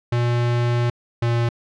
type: tone pair in turn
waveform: square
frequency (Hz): 120 / 118.01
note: B2 / A#2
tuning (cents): -49 / +22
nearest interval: unison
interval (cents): 29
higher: first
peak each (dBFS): -18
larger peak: neither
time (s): 0.12-0.9 / 1.22-1.49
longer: first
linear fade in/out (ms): 5
effects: low-pass 4000 Hz 12 dB/octave

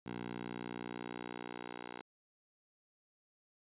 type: tone with high-pass filter sweep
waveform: 10% pulse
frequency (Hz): 60.1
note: B1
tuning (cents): -46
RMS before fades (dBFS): -45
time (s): 0.06-2.02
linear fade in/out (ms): 5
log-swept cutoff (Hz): 170 to 460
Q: 0.83
effects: resampled to 8000 Hz

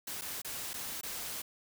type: noise with dropouts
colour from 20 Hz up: white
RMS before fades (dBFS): -40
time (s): 0.07-1.42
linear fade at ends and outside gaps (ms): 5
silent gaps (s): 0.212-0.218 / 0.418-0.446 / 0.734-0.739 / 1.012-1.032
effects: none

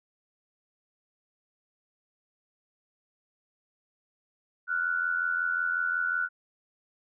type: tone pair together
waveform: sine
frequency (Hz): 1394.5 / 1480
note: F6 / F#6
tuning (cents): -3 / 0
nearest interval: minor second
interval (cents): 103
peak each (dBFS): -31 / -27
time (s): 4.67-6.29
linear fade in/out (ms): 50
effects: none

